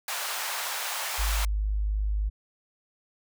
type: high-pass noise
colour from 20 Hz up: pink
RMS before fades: -32 dBFS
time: 0.08-1.45 s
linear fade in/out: 2 ms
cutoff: 720 Hz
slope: 24 dB/octave
type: tone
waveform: sine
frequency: 51.6 Hz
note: G#1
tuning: 10 cents flat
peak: -24 dBFS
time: 1.18-2.3 s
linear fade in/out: 20 ms
effects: none